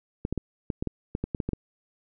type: clicks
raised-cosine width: 3 ms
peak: -15 dBFS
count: 12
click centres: 0.251 / 0.326 / 0.377 / 0.702 / 0.825 / 0.873 / 1.151 / 1.24 / 1.348 / 1.402 / 1.49 / 1.533 s
effects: none